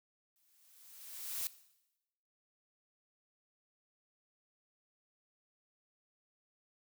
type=noise with exponential growth; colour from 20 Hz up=blue; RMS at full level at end=-36 dBFS; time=0.36-1.47 s; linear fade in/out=0 ms; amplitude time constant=240 ms; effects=noise-tail reverb RT60 0.9 s tail -17 dB re dry